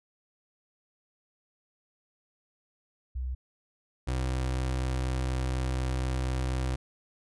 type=tone pair in turn; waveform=sine / 30% pulse; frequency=63.5 / 64.13 Hz; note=B1 / C2; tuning=+49 / -34 cents; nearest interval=unison; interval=17 cents; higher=second; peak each=-30 / -25 dBFS; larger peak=second; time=3.15-3.35 / 4.07-6.76 s; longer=second; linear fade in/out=10 ms; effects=resampled to 24000 Hz